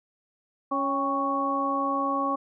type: harmonic tone with a mistuned harmonic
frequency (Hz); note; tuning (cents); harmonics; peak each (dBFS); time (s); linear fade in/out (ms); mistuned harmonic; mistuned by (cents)
277.2; C#4; 0; 1 / 2 / 3 / 4; -30 / -32 / -33 / -26; 0.71-2.36; 10; 3; -62
effects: none